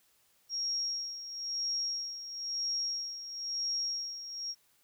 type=tone with tremolo; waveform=sine; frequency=5588 Hz; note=F8; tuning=in tune; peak=-30 dBFS; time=0.49-4.55 s; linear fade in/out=50 ms; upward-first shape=sine; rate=1 Hz; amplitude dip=70%; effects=white hiss -69 dBFS RMS until 4.83 s